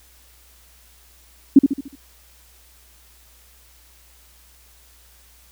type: tone with echo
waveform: sine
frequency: 276.1 Hz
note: C#4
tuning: 7 cents flat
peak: -3 dBFS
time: 1.56-1.59 s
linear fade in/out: 5 ms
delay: 73 ms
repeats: 5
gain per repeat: -7 dB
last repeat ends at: 1.955 s
effects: added 60 Hz sine -53 dBFS peak until 5.51 s + white hiss -53 dBFS RMS until 5.51 s